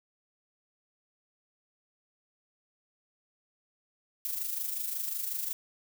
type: noise with amplitude modulation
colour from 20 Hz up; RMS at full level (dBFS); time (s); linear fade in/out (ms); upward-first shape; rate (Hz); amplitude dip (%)
violet; -32; 4.25-5.53; 0; sine; 25.5; 55
effects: none